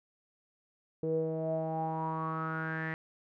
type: tone with low-pass filter sweep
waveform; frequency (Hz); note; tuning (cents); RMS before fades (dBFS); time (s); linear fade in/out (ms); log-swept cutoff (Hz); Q
sawtooth; 160; D#3; +49; -34; 1.03-2.94; 0; 440 to 1900; 9.3
effects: none